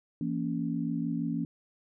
sine chord, A# diminished, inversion second, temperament just, 167.82 / 233.1 / 279.7 Hz, E3 / A#3 / C#4, +31 / 0 / +16 cents, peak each -33 dBFS, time 0.21-1.45 s, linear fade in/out 2 ms, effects none

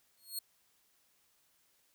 10% pulse tone with exponential growth, 4300 Hz, C8, 47 cents sharp, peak -27 dBFS, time 0.17-0.39 s, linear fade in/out 5 ms, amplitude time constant 47 ms, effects white hiss -72 dBFS RMS until 1.94 s

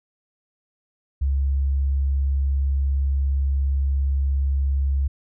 sine tone, 68.6 Hz, C#2, 17 cents flat, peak -18 dBFS, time 1.21-5.08 s, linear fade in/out 10 ms, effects none

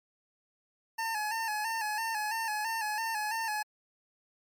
25% pulse tone with vibrato, 875 Hz, A5, 10 cents flat, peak -27 dBFS, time 0.98-3.63 s, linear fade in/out 10 ms, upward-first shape square, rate 3 Hz, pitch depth 57 cents each way, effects MP3 64 kbps

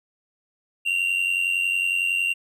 triangle tone with amplitude modulation, 2763 Hz, F7, 19 cents flat, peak -16 dBFS, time 0.85-2.34 s, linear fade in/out 20 ms, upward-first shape sine, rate 90.9 Hz, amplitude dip 65%, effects none

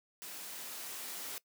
white noise with level ramp, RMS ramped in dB -46 to -42 dBFS, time 0.22-1.38 s, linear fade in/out 0 ms, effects noise-tail reverb RT60 0.1 s tail -20 dB re dry + high-pass 200 Hz 12 dB/octave

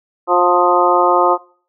harmonic tone with a mistuned harmonic, 177.4 Hz, F3, 27 cents sharp, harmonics 2 / 3 / 4 / 5 / 6 / 7, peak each -17 / -17 / -17 / -17 / -17 / -17 dBFS, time 0.27-1.38 s, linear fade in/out 50 ms, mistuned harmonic 6, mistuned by -24 cents, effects noise-tail reverb RT60 0.5 s tail -22 dB re dry

